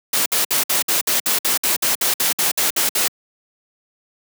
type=noise bursts; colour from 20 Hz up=white; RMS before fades=-18 dBFS; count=16; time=0.13-3.08 s; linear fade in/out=5 ms; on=130 ms; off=58 ms; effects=high-pass 200 Hz 12 dB/octave